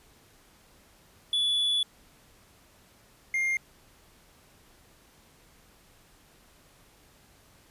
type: tone pair in turn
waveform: triangle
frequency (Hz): 3433 / 2117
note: A7 / C7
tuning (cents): -43 / +20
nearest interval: minor sixth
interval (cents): 837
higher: first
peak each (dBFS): -22 / -23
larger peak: first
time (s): 1.33-1.83 / 3.34-3.57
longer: first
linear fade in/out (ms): 2
effects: pink hiss -59 dBFS RMS until 7.7 s + resampled to 32000 Hz